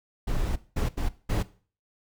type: noise bursts at uneven times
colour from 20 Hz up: brown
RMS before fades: -26 dBFS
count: 4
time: 0.27-0.56 / 0.76-0.89 / 0.97-1.09 / 1.29-1.43 s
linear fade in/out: 10 ms
effects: noise-tail reverb RT60 0.4 s tail -17 dB re dry